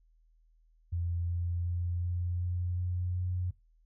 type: tone with pitch steps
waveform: sine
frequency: 86 / 86.7 / 87.4 / 88.11 / 88.83 / 89.55 / 90.28 Hz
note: F2 / F2 / F2 / F2 / F2 / F2 / F#2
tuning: -26 / -12 / +2 / +16 / +30 / +44 / -42 cents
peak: -30 dBFS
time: 0.92-3.51 s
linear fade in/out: 10 ms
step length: 370 ms
effects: noise-tail reverb RT60 0.2 s tail -17 dB re dry + added 40 Hz sine -62 dBFS peak until 3.85 s